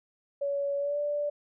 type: tone with pitch glide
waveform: sine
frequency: 564 to 584.9 Hz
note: C#5 to D5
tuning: +30 to -7 cents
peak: -27 dBFS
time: 0.41-1.3 s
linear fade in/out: 10 ms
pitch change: +63 cents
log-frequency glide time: 0.78-0.99 s
effects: none